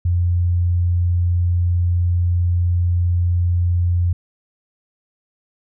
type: tone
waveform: sine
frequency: 87.7 Hz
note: F2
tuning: 8 cents sharp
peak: -14 dBFS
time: 0.05-4.13 s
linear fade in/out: 5 ms
effects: none